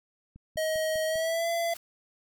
click train, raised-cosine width 5 ms, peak -36 dBFS, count 5, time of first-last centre 0.36-1.157 s, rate 5.02 Hz
square tone with pitch glide, 631 to 676.3 Hz, D#5 to E5, +24 to +44 cents, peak -27 dBFS, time 0.57-1.74 s, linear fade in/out 5 ms, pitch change +120 cents, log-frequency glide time 1.06-1.48 s
white noise with exponential growth, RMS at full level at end -41 dBFS, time 1.63-1.77 s, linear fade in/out 2 ms, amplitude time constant 29 ms
effects none

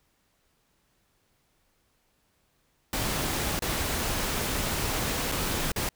pink noise with dropouts, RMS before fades -29 dBFS, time 2.93-5.89 s, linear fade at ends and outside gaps 2 ms, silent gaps 3.592-3.621 / 5.317-5.32 / 5.719-5.761 s, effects pink hiss -70 dBFS RMS until 5.95 s

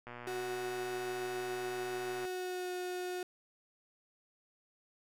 click train, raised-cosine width 0.5 ms, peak -31 dBFS, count 265, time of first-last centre 0.07-2.252 s, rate 121 Hz
35% pulse tone with pitch glide, 370 to 362.2 Hz, F#4 to F#4, 0 to -37 cents, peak -35 dBFS, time 0.27-3.23 s, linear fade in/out 2 ms, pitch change -37 cents, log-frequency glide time 2.12-2.72 s
effects none

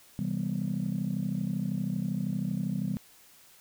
sine chord, C major seventh, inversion none, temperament just, 130.81 / 163.52 / 196.22 / 245.3 Hz, C3 / E3 / G3 / B3, 0 / -14 / +2 / -12 cents, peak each -36 / -32 / -31 / -36 dBFS, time 0.19-2.97 s, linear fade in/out 0 ms, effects tanh soft clip ceiling -21 dBFS + white hiss -57 dBFS RMS until 3.6 s

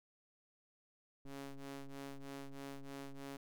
sawtooth ring-modulated tone, 138.59 Hz, C#3, in tune, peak -39 dBFS, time 1.25-3.37 s, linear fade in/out 5 ms, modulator 137 Hz, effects none

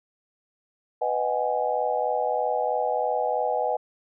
sine chord, G# minor seventh, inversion first, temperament just, 498.4 / 623 / 747.5 / 830.6 Hz, B4 / D#5 / F#5 / G#5, +16 / +2 / +17 / 0 cents, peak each -28 dBFS, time 1.01-3.77 s, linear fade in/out 10 ms, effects none

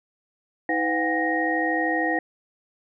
sine tone cluster, 320.4 / 503 / 722 / 795 / 1870 Hz, E4 / B4 / F#5 / G5 / A#6, -49 / +32 / -43 / +24 / +5 cents, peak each -26 / -30 / -28 / -31 / -25 dBFS, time 0.69-2.19 s, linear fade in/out 2 ms, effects none

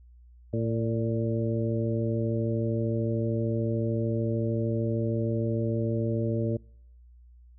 harmonic tone with a mistuned harmonic, 113.3 Hz, A#2, 49 cents flat, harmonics 1 / 2 / 3 / 4 / 5, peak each -28 / -31 / -33 / -34 / -35 dBFS, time 0.53-6.57 s, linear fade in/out 5 ms, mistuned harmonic 5, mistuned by +36 cents, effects noise-tail reverb RT60 0.7 s tail -26 dB re dry + added 60 Hz sine -50 dBFS peak until 7.58 s

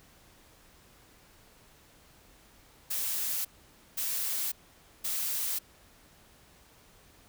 blue noise bursts, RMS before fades -32 dBFS, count 3, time 2.9-5.59 s, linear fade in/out 10 ms, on 550 ms, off 520 ms, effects pink hiss -59 dBFS RMS until 7.28 s

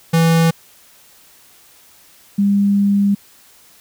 square / sine tone pair in turn, 164.81 / 200.8 Hz, E3 / G3, 0 / +42 cents, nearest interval minor third, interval 342 cents, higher second, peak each -11 dBFS, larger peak neither, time 0.13-0.51 / 2.38-3.15 s, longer second, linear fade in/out 10 ms, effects white hiss -48 dBFS RMS until 3.8 s

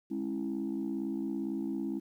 sine chord, C# minor, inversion second, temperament equal with one note detuned, 207.7 / 271.9 / 329.6 Hz, G#3 / C#4 / E4, 0 / -33 / 0 cents, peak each -36 / -35 / -35 dBFS, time 0.1-2 s, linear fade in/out 20 ms, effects tanh soft clip ceiling -26 dBFS + 11-bit

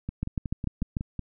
two click trains, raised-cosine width 5 ms, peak -19 / -15 dBFS, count 7 / 6, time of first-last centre 0.09-1.193 / 0.23-0.969 s, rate 5.44 / 6.77 Hz, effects none

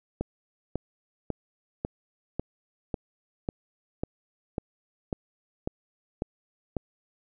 click train, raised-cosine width 2 ms, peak -15 dBFS, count 13, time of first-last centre 0.21-6.767 s, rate 1.83 Hz, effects none

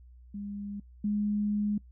sine tone pair in turn, 203 / 207.6 Hz, G#3 / G#3, -39 / 0 cents, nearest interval unison, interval 39 cents, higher second, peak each -35 / -26 dBFS, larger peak second, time 0.34-0.8 / 1.04-1.78 s, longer second, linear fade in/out 5 ms, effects noise-tail reverb RT60 0.1 s tail -23 dB re dry + added 61 Hz sine -50 dBFS peak until 1.91 s

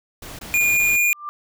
pink noise bursts, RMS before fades -36 dBFS, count 4, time 0.22-0.963 s, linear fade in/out 5 ms, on 170 ms, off 21 ms
square tone, 2426 Hz, D#7, 44 cents flat, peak -16 dBFS, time 0.54-1.13 s, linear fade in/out 0 ms
sine tone with exponential growth, 1186 Hz, D6, 17 cents sharp, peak -24 dBFS, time 1.02-1.29 s, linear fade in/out 0 ms, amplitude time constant 57 ms
effects none

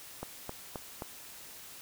click train, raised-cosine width 1 ms, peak -23 dBFS, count 4, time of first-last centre 0.23-1.022 s, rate 3.79 Hz, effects white hiss -49 dBFS RMS until 1.81 s

